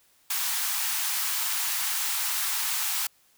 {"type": "high-pass noise", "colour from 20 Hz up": "white", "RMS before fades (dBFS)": -28, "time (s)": [0.3, 3.07], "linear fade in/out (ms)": 5, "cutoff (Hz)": 790, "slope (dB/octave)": 48, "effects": ["white hiss -63 dBFS RMS until 3.37 s"]}